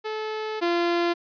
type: tone pair in turn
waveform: sawtooth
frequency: 433.3 / 344.3 Hz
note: A4 / F4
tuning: -27 / -25 cents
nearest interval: major third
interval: 398 cents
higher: first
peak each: -24 / -17 dBFS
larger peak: second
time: 0.04-0.61 / 0.61-1.14 s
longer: first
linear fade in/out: 20 ms
effects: resampled to 11025 Hz